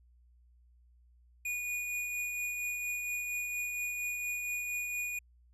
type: tone with tremolo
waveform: square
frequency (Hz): 2454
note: D#7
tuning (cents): -25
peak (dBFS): -33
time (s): 1.45-5.19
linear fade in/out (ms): 5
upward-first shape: triangle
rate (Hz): 4.3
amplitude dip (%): 35
effects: added 60 Hz sine -60 dBFS peak until 5.53 s + resampled to 32000 Hz